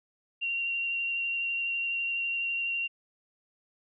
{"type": "tone with vibrato", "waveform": "sine", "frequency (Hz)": 2758, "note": "F7", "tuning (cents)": -22, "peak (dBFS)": -28, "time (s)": [0.41, 2.88], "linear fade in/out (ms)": 20, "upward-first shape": "sine", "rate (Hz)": 12, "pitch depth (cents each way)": 13, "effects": []}